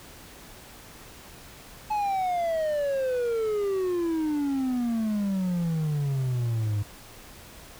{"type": "exponential sweep", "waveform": "triangle", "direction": "down", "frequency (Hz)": [860, 100.9], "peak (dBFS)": -22, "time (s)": [1.9, 6.83], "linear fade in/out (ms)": 10, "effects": ["pink hiss -47 dBFS RMS until 7.79 s"]}